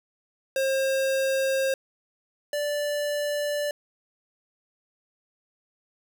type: tone pair in turn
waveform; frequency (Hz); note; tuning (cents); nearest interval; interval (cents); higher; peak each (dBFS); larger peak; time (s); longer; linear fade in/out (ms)
square; 535 / 585; C5 / D5; +38 / -7; major second; 155; second; -23 / -26; first; 0.56-1.74 / 2.53-3.71; neither; 2
effects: none